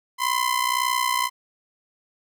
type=ring-modulated tone; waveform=sawtooth; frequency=1026 Hz; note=C6; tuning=34 cents flat; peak=-14 dBFS; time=0.18-1.3 s; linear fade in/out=50 ms; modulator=30.9 Hz; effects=none

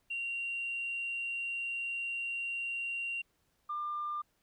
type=tone pair in turn; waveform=sine; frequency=2761 / 1196.9 Hz; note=F7 / D6; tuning=-20 / +32 cents; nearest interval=octave + major second; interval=1448 cents; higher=first; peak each=-33 / -33 dBFS; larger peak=neither; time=0.1-3.22 / 3.69-4.22 s; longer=first; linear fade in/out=10 ms; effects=tanh soft clip ceiling -29 dBFS + pink hiss -75 dBFS RMS until 4.42 s

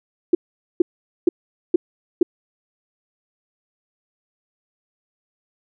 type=tone bursts; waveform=sine; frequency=349.2 Hz; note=F4; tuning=in tune; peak=-9 dBFS; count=5; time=0.33-2.23 s; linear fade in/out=5 ms; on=20 ms; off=450 ms; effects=none

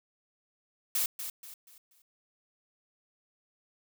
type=noise with echo; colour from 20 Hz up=blue; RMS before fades=-29 dBFS; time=0.95-1.06 s; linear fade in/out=2 ms; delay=240 ms; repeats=4; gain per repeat=-9 dB; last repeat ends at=2.02 s; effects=none

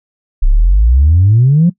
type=exponential sweep; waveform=sine; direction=up; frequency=30.87 to 181.6 Hz; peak=-4 dBFS; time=0.42-1.7 s; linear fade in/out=10 ms; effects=noise-tail reverb RT60 0.1 s tail -21 dB re dry + tanh soft clip ceiling -1 dBFS

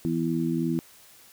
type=harmonic tone; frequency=82.6 Hz; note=E2; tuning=4 cents sharp; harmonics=2 / 3 / 4; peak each=-28 / -28 / -28 dBFS; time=0.05-0.79 s; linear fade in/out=0 ms; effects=white hiss -53 dBFS RMS until 1.32 s

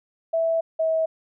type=tone pair in turn; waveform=sine; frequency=657 / 643.9 Hz; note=E5 / E5; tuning=-6 / -41 cents; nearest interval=unison; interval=35 cents; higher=first; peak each=-19 dBFS; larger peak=neither; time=0.33-0.61 / 0.79-1.06 s; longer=first; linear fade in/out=10 ms; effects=none

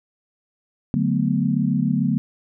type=chord; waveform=sine; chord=B minor seventh; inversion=first; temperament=equal; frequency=146.83 / 185 / 220 / 246.9 Hz; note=D3 / F#3 / A3 / B3; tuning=0 / 0 / 0 / 0 cents; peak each=-23 dBFS; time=0.94-2.18 s; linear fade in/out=0 ms; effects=none

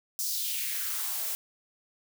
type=noise with high-pass filter sweep; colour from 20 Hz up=blue; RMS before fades=-32 dBFS; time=0.19-1.35 s; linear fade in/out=0 ms; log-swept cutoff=5900 to 470 Hz; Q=2.5; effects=none

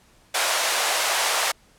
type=high-pass noise; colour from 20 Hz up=pink; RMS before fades=-22 dBFS; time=0.34-1.52 s; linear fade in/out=10 ms; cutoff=600 Hz; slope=24 dB/octave; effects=pink hiss -57 dBFS RMS until 1.78 s + low-pass 11000 Hz 12 dB/octave

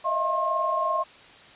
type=tone cluster; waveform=sine; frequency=622 / 645 / 683 / 1071 Hz; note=D#5 / E5 / F5 / C6; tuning=-1 / -38 / -39 / +40 cents; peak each=-31 / -32 / -31 / -24 dBFS; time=0.04-1.04 s; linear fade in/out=20 ms; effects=white hiss -49 dBFS RMS until 1.55 s + resampled to 8000 Hz

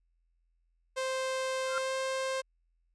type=tone with pitch glide; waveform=sawtooth; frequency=523.3 to 527.9 Hz; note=C5 to C5; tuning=0 to +15 cents; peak=-27 dBFS; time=0.96-2.42 s; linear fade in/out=20 ms; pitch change=+15 cents; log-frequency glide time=1.71-1.94 s
type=tone with exponential growth; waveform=sine; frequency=1381 Hz; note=F6; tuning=20 cents flat; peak=-27 dBFS; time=1.63-1.78 s; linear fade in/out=0 ms; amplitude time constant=32 ms
effects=added 42 Hz sine -70 dBFS peak until 2.94 s + resampled to 22050 Hz

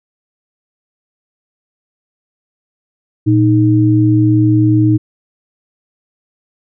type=tone pair together; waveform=sine; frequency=115.96 / 311.1 Hz; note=A#2 / D#4; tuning=-9 / 0 cents; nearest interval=octave + perfect fourth; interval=1709 cents; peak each=-10 dBFS; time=3.26-4.98 s; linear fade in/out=20 ms; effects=none

